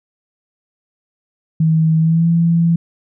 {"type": "tone with pitch glide", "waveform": "sine", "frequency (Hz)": [159.9, 167.85], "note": ["D#3", "E3"], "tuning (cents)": [48, 32], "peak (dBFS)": -10, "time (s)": [1.6, 2.76], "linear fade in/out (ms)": 5, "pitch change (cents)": 84, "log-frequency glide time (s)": [1.99, 2.28], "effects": []}